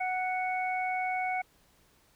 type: harmonic tone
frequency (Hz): 740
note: F#5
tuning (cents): 0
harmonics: 1 / 2 / 3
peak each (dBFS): -30 / -42 / -34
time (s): 0-1.42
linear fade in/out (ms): 10
effects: pink hiss -65 dBFS RMS until 2.15 s